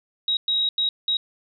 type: tone bursts at uneven times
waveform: sine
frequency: 3813 Hz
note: A#7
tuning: 38 cents sharp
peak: -19 dBFS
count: 4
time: 0.28-0.37 / 0.48-0.69 / 0.78-0.89 / 1.08-1.17 s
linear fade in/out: 2 ms
effects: none